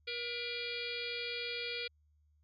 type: harmonic tone with a mistuned harmonic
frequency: 476.6 Hz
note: A#4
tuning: 38 cents sharp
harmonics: 1 / 3 / 4 / 5 / 6 / 7 / 8 / 9 / 10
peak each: -44 / -49 / -50 / -41 / -52 / -44 / -49 / -47 / -48 dBFS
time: 0.07-1.88 s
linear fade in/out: 10 ms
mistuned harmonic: 4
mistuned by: +80 cents
effects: added 75 Hz sine -67 dBFS peak until 2.43 s